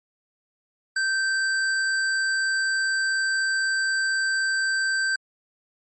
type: tone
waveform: square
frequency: 1559 Hz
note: G6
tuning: 10 cents flat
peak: -22 dBFS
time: 0.96-5.16 s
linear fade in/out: 5 ms
effects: MP3 32 kbps